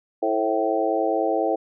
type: harmonic tone with a mistuned harmonic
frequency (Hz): 110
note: A2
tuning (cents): 0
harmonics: 3 / 4 / 5 / 6 / 7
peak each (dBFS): -26 / -26 / -26 / -26 / -26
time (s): 0.22-1.56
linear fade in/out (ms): 10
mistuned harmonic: 5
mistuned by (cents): -45
effects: none